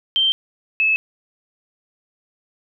sine tone pair in turn, 3136 / 2601 Hz, G7 / E7, 0 / -24 cents, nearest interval minor third, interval 324 cents, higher first, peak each -14 dBFS, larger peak neither, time 0.16-0.32 / 0.8-0.96 s, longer neither, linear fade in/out 0 ms, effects none

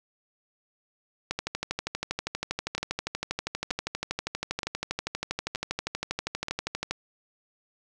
two click trains, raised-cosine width 0.2 ms, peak -14 / -12 dBFS, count 5 / 71, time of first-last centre 2.78-6.484 / 1.31-6.91 s, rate 1.08 / 12.5 Hz, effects none

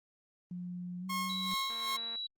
sine tone with pitch glide, 178.2 to 188.58 Hz, F3 to F#3, +35 to +33 cents, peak -38 dBFS, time 0.51-1.54 s, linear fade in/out 2 ms, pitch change +98 cents, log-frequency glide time 1-1.07 s
sawtooth tone with tremolo, 1080 Hz, C#6, 45 cents flat, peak -29 dBFS, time 1.09-1.97 s, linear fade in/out 10 ms, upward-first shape sine, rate 2.6 Hz, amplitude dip 70%
sine tone, 3912 Hz, B7, 17 cents flat, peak -36 dBFS, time 1.29-2.27 s, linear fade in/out 10 ms
click train, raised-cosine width 0.5 ms, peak -38 dBFS, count 106, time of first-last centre 1.7-2.157 s, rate 230 Hz
effects Opus 24 kbps

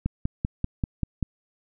click train, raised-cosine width 5 ms, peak -12 dBFS, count 7, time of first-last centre 0.06-1.227 s, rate 5.14 Hz, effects none

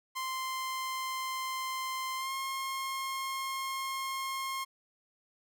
sawtooth tone with pitch glide, 1044 to 1070.9 Hz, C6 to C6, -4 to +40 cents, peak -30 dBFS, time 0.15-4.65 s, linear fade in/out 20 ms, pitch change +44 cents, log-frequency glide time 2.16-2.32 s, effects none

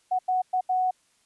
sine tone bursts at uneven times, 740 Hz, F#5, in tune, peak -21 dBFS, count 4, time 0.11-0.19 / 0.28-0.42 / 0.53-0.61 / 0.69-0.91 s, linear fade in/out 10 ms, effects white hiss -66 dBFS RMS until 1.25 s + resampled to 24000 Hz

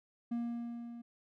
triangle tone with level ramp, 235.8 Hz, A#3, 20 cents sharp, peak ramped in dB -30 to -43 dBFS, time 0.31-1.02 s, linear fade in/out 10 ms, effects none

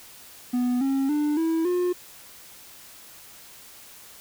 triangle tone with pitch steps, 246.9 / 270.8 / 297 / 325.8 / 357.3 Hz, B3 / C#4 / D4 / E4 / F4, 0 / -40 / +20 / -20 / +40 cents, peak -19 dBFS, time 0.53-1.93 s, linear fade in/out 10 ms, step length 280 ms, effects white hiss -47 dBFS RMS until 4.2 s

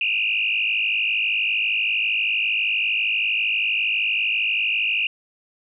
sine tone with frequency modulation, 2637 Hz, E7, in tune, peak -19 dBFS, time 0.01-5.07 s, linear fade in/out 2 ms, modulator 52.6 Hz, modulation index 3.9, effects none

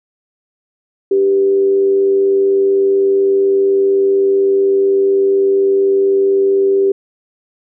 sine tone with frequency modulation, 392 Hz, G4, in tune, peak -9 dBFS, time 1.11-6.92 s, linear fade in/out 5 ms, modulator 95.8 Hz, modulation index 0.24, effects none

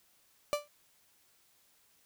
35% pulse tone with exponential decay, 587.3 Hz, D5, in tune, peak -23 dBFS, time 0.53-0.68 s, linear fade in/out 0 ms, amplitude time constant 31 ms, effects white hiss -68 dBFS RMS until 2.05 s

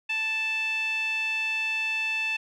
sawtooth tone with band-pass filter, 880 Hz, A5, in tune, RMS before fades -28 dBFS, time 0.09-2.37 s, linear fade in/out 10 ms, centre 2700 Hz, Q 6.5, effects none

